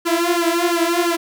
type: tone with flanger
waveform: sawtooth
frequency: 341.7 Hz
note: F4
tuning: 38 cents flat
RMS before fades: -18 dBFS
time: 0.05-1.17 s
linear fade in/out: 20 ms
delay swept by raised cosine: 0.65 to 5.15 ms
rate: 2.9 Hz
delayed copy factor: +0.85
effects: none